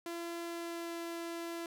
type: tone with pitch glide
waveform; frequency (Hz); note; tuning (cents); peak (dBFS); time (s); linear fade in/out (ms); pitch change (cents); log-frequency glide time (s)
sawtooth; 339.7 to 337.2; F4 to E4; -48 to +39; -35; 0.06-1.66; 2; -13; 0.44-1.02
effects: none